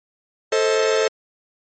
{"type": "chord", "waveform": "45% pulse", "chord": "A diminished", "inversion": "none", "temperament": "just", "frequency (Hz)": [440, 528, 633.6], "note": ["A4", "C5", "Eb5"], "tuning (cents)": [0, 16, 31], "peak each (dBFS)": [-18, -22, -24], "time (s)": [0.52, 1.08], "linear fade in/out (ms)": 5, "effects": ["MP3 32 kbps"]}